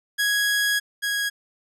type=tone pair in turn; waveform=sawtooth; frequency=1661.2 / 1652.7 Hz; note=G#6 / G#6; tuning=0 / -9 cents; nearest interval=unison; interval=9 cents; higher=first; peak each=-16 / -19 dBFS; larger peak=first; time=0.18-0.8 / 1.02-1.3 s; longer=first; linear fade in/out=20 ms; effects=resampled to 32000 Hz